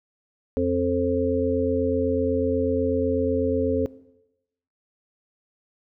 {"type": "harmonic tone", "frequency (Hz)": 88.1, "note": "F2", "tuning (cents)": 16, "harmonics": [1, 3, 5, 6], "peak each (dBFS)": [-29, -24, -24, -27], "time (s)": [0.57, 3.86], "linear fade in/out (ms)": 0, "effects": ["noise-tail reverb RT60 0.9 s tail -19 dB re dry"]}